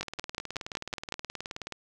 two click trains, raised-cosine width 0.2 ms, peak -14 / -19 dBFS, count 7 / 33, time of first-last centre 0.01-1.123 / 0.03-1.723 s, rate 5.39 / 18.9 Hz, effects none

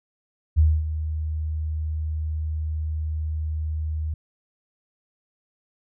sine tone with ADSR envelope, 77.78 Hz, D#2, in tune, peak -12 dBFS, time 0.56-4.14 s, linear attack 29 ms, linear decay 240 ms, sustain -12 dB, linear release 4 ms, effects none

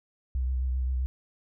sine tone with vibrato, 63.9 Hz, C2, 40 cents flat, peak -25 dBFS, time 0.35-1.06 s, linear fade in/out 0 ms, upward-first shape triangle, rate 7.6 Hz, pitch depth 43 cents each way, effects none

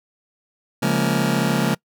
sawtooth chord, Bb minor seventh, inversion first, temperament just, 139.85 / 174.81 / 209.8 / 233.1 Hz, Db3 / F3 / Ab3 / Bb3, +16 / +2 / +18 / 0 cents, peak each -19 dBFS, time 0.82-1.75 s, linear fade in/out 10 ms, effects noise-tail reverb RT60 0.1 s tail -24 dB re dry

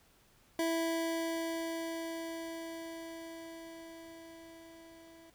25% pulse tone with level ramp, 329.6 Hz, E4, in tune, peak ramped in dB -26 to -51 dBFS, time 0.59-5.3 s, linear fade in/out 2 ms, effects pink hiss -66 dBFS RMS until 5.34 s

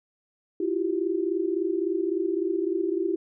sine tone cluster, 328 / 351.6 / 387.8 Hz, E4 / F4 / G4, -9 / +12 / -19 cents, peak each -28 dBFS, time 0.6-3.16 s, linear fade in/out 5 ms, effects none

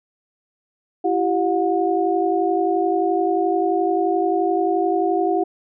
sine tone cluster, 335.9 / 387.4 / 723 Hz, E4 / G4 / F#5, +33 / -20 / -40 cents, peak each -21 dBFS, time 1.04-5.44 s, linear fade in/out 10 ms, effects none

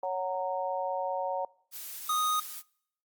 harmonic tone, 185 Hz, F#3, in tune, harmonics 3 / 4 / 5, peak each -33 / -34 / -35 dBFS, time 0.03-1.45 s, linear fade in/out 2 ms
blue noise, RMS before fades -41 dBFS, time 1.71-2.63 s, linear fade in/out 50 ms
square tone, 1244.5 Hz, D#6, in tune, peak -27 dBFS, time 2.09-2.4 s, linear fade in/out 5 ms
effects noise-tail reverb RT60 0.7 s tail -24 dB re dry + Opus 32 kbps

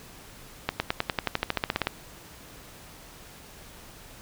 accelerating click train, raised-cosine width 0.3 ms, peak -8 dBFS, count 16, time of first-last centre 0.69-1.871 s, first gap 110 ms, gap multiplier 0.95, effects pink hiss -48 dBFS RMS until 4.21 s

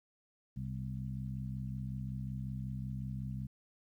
harmonic tone with a mistuned harmonic, 65.41 Hz, C2, in tune, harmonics 1 / 2 / 3 / 4, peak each -45 / -39 / -43 / -54 dBFS, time 0.56-3.47 s, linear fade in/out 10 ms, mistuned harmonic 4, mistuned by -66 cents, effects 12-bit

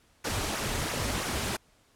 pink noise with flanger, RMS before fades -31 dBFS, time 0.24-1.57 s, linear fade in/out 10 ms, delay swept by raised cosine 0.22 to 6.12 ms, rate 3 Hz, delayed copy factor -0.65, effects pink hiss -64 dBFS RMS until 1.95 s + low-pass 11000 Hz 12 dB/octave

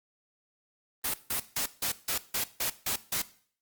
white noise bursts, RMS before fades -30 dBFS, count 9, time 1.04-3.22 s, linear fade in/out 5 ms, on 100 ms, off 160 ms, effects noise-tail reverb RT60 0.5 s tail -17 dB re dry + Opus 32 kbps

